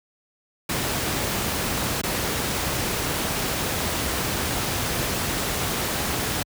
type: noise with dropouts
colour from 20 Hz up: pink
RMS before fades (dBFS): -25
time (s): 0.69-6.43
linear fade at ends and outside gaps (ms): 5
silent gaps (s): 2.016-2.034
effects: high-pass 60 Hz 12 dB/octave